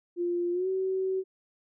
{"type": "tone with pitch glide", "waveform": "sine", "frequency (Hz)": [349.2, 378.6], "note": ["F4", "F#4"], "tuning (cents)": [0, 40], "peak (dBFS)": -26, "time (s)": [0.16, 1.24], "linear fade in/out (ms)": 50, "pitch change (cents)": 140, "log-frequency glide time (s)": [0.52, 0.68], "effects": []}